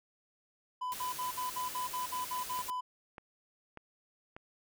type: tone bursts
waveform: triangle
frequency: 1002 Hz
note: B5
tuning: 25 cents sharp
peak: -32 dBFS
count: 11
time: 0.81-2.81 s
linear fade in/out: 10 ms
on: 130 ms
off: 57 ms
type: noise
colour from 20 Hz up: white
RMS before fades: -43 dBFS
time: 0.92-2.7 s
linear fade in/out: 0 ms
type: click train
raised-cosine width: 0.5 ms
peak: -31 dBFS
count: 4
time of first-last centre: 2.59-4.365 s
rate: 1.69 Hz
effects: none